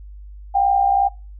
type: tone pair together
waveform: sine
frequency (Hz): 728.5 / 791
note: F#5 / G5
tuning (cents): -27 / +15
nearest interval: minor second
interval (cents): 142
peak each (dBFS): -20 / -14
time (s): 0.54-1.09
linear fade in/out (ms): 20
effects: noise-tail reverb RT60 0.3 s tail -23 dB re dry + added 50 Hz sine -35 dBFS peak until 1.39 s